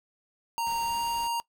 square tone with pitch glide, 927 to 934.5 Hz, A#5 to A#5, -10 to +4 cents, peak -28 dBFS, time 0.58-1.4 s, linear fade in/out 0 ms, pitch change +14 cents, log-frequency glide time 0.85-0.94 s
pink noise, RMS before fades -47 dBFS, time 0.66-1.28 s, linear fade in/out 10 ms
effects noise-tail reverb RT60 0.1 s tail -21 dB re dry

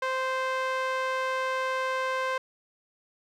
sawtooth tone with band-pass filter, 521 Hz, C5, 7 cents flat, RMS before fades -29 dBFS, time 0.02-2.38 s, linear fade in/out 5 ms, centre 1300 Hz, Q 1, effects none

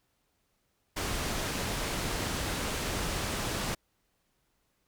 pink low-pass noise, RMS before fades -33 dBFS, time 0.96-3.75 s, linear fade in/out 10 ms, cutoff 10000 Hz, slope 12 dB/octave, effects pink hiss -75 dBFS RMS until 4.87 s

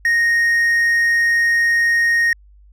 triangle tone, 1862 Hz, A#6, 2 cents flat, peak -11 dBFS, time 0.05-2.33 s, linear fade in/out 2 ms, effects added 50 Hz sine -44 dBFS peak until 2.72 s

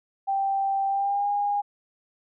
sine tone with pitch glide, 784 to 815.9 Hz, G5 to G#5, 0 to -31 cents, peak -22 dBFS, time 0.27-1.62 s, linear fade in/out 20 ms, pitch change +69 cents, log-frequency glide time 0.88-1.29 s, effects none

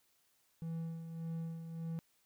triangle tone with tremolo, 164.4 Hz, E3, 4 cents flat, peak -35 dBFS, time 0.62-1.99 s, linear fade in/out 0 ms, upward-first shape sine, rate 1.7 Hz, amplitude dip 55%, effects white hiss -74 dBFS RMS until 2.25 s

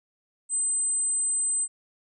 sine tone, 8130 Hz, B8, 49 cents sharp, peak -23 dBFS, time 0.49-1.68 s, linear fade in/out 50 ms, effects none

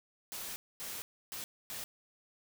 white noise bursts at uneven times, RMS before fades -42 dBFS, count 4, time 0.32-0.56 / 0.8-1.02 / 1.32-1.44 / 1.7-1.84 s, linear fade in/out 0 ms, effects none

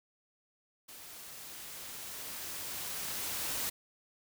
white noise with level ramp, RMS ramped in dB -50 to -35 dBFS, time 0.88-3.7 s, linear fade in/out 10 ms, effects none

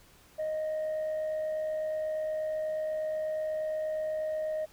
sine tone with amplitude modulation, 622.3 Hz, D#5, in tune, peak -26 dBFS, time 0.38-4.66 s, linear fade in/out 20 ms, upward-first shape sine, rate 68.3 Hz, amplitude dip 35%, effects tanh soft clip ceiling -28 dBFS + pink hiss -59 dBFS RMS until 4.72 s

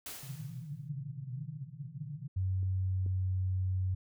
white noise with exponential decay, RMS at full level -41 dBFS, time 0.06-0.89 s, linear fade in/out 2 ms, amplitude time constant 180 ms
pink band-pass noise, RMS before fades -42 dBFS, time 0.23-2.28 s, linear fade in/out 2 ms, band 120 to 160 Hz, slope 96 dB/octave
sine tone with pitch glide, 94 to 93.24 Hz, F#2 to F#2, +28 to +14 cents, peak -29 dBFS, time 2.36-3.95 s, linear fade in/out 10 ms, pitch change -14 cents, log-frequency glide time 2.72-3.28 s
clicks, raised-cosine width 3 ms, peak -40 / -34 dBFS, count 2, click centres 2.63 / 3.063 s
effects none

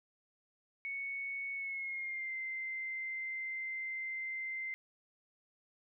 sine tone with pitch glide, 2217 to 2081 Hz, C#7 to C7, 0 to -10 cents, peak -37 dBFS, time 0.85-4.74 s, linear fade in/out 0 ms, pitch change -110 cents, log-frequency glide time 1.54-2.34 s, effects none

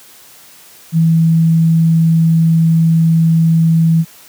sine tone, 163.5 Hz, E3, 14 cents flat, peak -7 dBFS, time 0.92-4.05 s, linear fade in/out 50 ms, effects white hiss -41 dBFS RMS until 4.28 s + high-pass 80 Hz 12 dB/octave

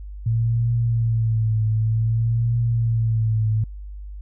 sine tone with vibrato, 113.2 Hz, A2, 50 cents sharp, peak -17 dBFS, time 0.26-3.64 s, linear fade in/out 5 ms, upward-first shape triangle, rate 0.54 Hz, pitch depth 72 cents each way, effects added 50 Hz sine -32 dBFS peak until 4.21 s

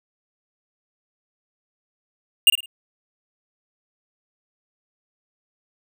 square tone with echo, 2820 Hz, F7, 16 cents sharp, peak -9 dBFS, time 2.47-2.5 s, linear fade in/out 2 ms, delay 53 ms, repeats 3, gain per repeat -10 dB, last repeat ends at 2.659 s, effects none

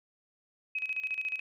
sine tone with tremolo, 2541 Hz, D#7, 36 cents sharp, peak -29 dBFS, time 0.75-1.4 s, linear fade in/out 5 ms, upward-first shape square, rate 14 Hz, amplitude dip 70%, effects none

